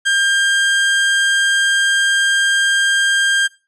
30% pulse tone, 1599 Hz, G6, 34 cents sharp, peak -10 dBFS, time 0.05-3.48 s, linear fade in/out 20 ms, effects noise-tail reverb RT60 0.3 s tail -19 dB re dry + resampled to 24000 Hz

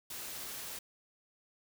white noise, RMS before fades -43 dBFS, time 0.1-0.79 s, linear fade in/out 5 ms, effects none

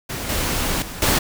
pink noise with level steps, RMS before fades -28 / -22 / -33 / -17 dBFS, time 0.09-1.19 s, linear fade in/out 10 ms, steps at 0.29 / 0.82 / 1.02 s, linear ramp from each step 2 ms, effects none

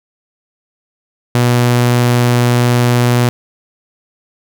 sawtooth tone, 121.6 Hz, B2, 26 cents flat, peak -5 dBFS, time 1.35-3.29 s, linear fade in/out 0 ms, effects none

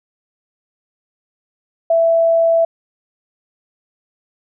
sine tone, 663 Hz, E5, 10 cents sharp, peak -10 dBFS, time 1.9-2.65 s, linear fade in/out 5 ms, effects none

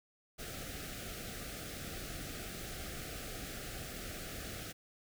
pink band-stop noise, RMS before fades -44 dBFS, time 0.38-4.73 s, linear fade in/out 20 ms, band 780 to 1200 Hz, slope 96 dB/octave, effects none

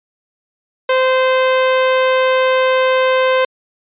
sawtooth tone, 518 Hz, C5, 17 cents flat, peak -7 dBFS, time 0.89-3.45 s, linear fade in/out 5 ms, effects resampled to 8000 Hz

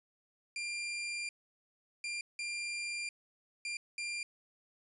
sawtooth tone bursts at uneven times, 2388 Hz, D7, 28 cents sharp, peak -33 dBFS, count 5, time 0.56-1.29 / 2.04-2.21 / 2.39-3.09 / 3.65-3.77 / 3.98-4.23 s, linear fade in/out 2 ms, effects resampled to 24000 Hz

